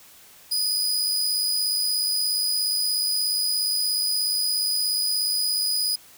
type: tone with amplitude modulation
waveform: sawtooth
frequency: 4961 Hz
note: D#8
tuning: 6 cents flat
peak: -17 dBFS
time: 0.51-5.96 s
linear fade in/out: 10 ms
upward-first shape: sine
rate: 96.9 Hz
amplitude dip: 40%
effects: white hiss -50 dBFS RMS until 6.17 s